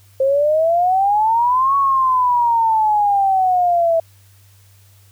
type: exponential two-way sweep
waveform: sine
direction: up then down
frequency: 526 to 1119 to 653 Hz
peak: -12 dBFS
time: 0.2-4 s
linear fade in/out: 5 ms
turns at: 1.76 s
effects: added 98 Hz sine -47 dBFS peak until 5.11 s + white hiss -54 dBFS RMS until 5.11 s